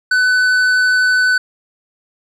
triangle tone with tanh clipping, 1502 Hz, F#6, 26 cents sharp, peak -12 dBFS, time 0.11-1.38 s, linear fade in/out 5 ms, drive 13 dB, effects none

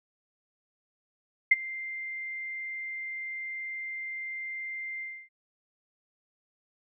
sine tone with ADSR envelope, 2093 Hz, C7, in tune, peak -13 dBFS, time 1.51-5.29 s, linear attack 8 ms, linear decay 27 ms, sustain -21 dB, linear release 280 ms, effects none

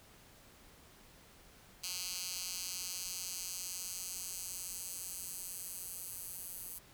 10% pulse tone with high-pass filter sweep, 181.1 Hz, F#3, 37 cents flat, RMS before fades -43 dBFS, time 1.83-6.79 s, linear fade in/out 10 ms, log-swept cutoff 4500 to 11000 Hz, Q 1.3, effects pink hiss -60 dBFS RMS until 6.93 s

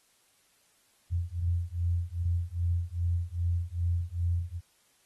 sine beating tone pair, 85.2 / 87.7 Hz, F2 / F2, -42 / +8 cents, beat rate 2.5 Hz, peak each -30 dBFS, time 1.1-4.61 s, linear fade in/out 50 ms, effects white hiss -67 dBFS RMS until 5.05 s + AAC 32 kbps

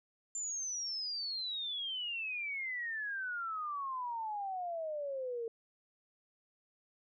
sine exponential sweep, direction down, 7280 to 451.5 Hz, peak -36 dBFS, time 0.35-5.48 s, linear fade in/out 2 ms, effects none

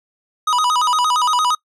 square tone with vibrato, 1108.7 Hz, C#6, in tune, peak -15 dBFS, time 0.47-1.55 s, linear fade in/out 5 ms, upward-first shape square, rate 8.7 Hz, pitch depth 210 cents each way, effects noise-tail reverb RT60 0.1 s tail -23 dB re dry + low-pass 8000 Hz 12 dB/octave

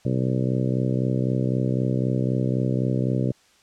harmonic tone, 63.9 Hz, C2, 40 cents flat, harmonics 2 / 3 / 4 / 5 / 6 / 7 / 8 / 9, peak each -23 / -27 / -29 / -31 / -33 / -34 / -35 / -36 dBFS, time 0.05-3.32 s, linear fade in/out 5 ms, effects white hiss -58 dBFS RMS until 3.62 s + low-pass 7000 Hz 12 dB/octave

